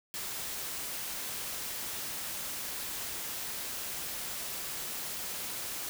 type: noise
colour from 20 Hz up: white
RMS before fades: -38 dBFS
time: 0.14-5.89 s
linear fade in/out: 0 ms
effects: none